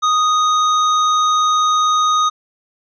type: tone with hard clipping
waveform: sine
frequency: 1244.5 Hz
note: D#6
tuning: in tune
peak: -14 dBFS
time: 0.02-2.3 s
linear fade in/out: 20 ms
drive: 16 dB
effects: resampled to 16000 Hz

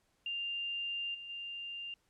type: tone with level steps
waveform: sine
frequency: 2794 Hz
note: F7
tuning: in tune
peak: -35 / -44 / -40 dBFS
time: 0.26-1.94 s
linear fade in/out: 2 ms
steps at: 1.14 / 1.29 s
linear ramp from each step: 10 ms
effects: pink hiss -75 dBFS RMS until 2.09 s + low-pass 11000 Hz 12 dB/octave

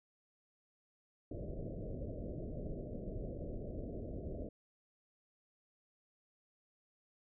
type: low-pass noise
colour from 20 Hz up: pink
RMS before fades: -43 dBFS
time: 1.31-4.49 s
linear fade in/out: 5 ms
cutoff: 650 Hz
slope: 96 dB/octave
effects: none

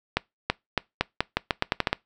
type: accelerating click train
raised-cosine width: 0.3 ms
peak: -5 dBFS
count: 12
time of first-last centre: 0.17-1.929 s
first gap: 330 ms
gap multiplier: 0.84
effects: noise-tail reverb RT60 0.2 s tail -24 dB re dry

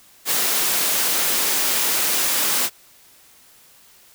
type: high-pass noise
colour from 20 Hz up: white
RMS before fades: -20 dBFS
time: 0.25-2.7 s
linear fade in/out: 50 ms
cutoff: 210 Hz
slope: 12 dB/octave
effects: white hiss -51 dBFS RMS until 4.14 s

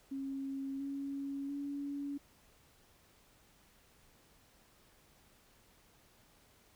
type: tone with pitch steps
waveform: sine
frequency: 271.8 / 277.5 / 283.3 Hz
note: C#4 / C#4 / C#4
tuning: -34 / +2 / +38 cents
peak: -37 dBFS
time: 0.11-2.18 s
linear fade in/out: 10 ms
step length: 690 ms
effects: pink hiss -66 dBFS RMS until 6.75 s

